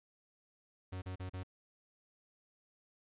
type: tone bursts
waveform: 45% pulse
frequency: 92.5 Hz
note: F#2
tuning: in tune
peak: -40 dBFS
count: 4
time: 0.92-1.434 s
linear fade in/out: 10 ms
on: 100 ms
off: 38 ms
effects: resampled to 8000 Hz + 12-bit